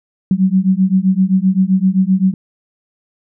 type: beating tone pair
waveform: sine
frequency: 185 / 192.7 Hz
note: F#3 / G3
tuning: 0 / -29 cents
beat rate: 7.7 Hz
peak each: -13 dBFS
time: 0.31-2.34 s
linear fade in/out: 2 ms
effects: none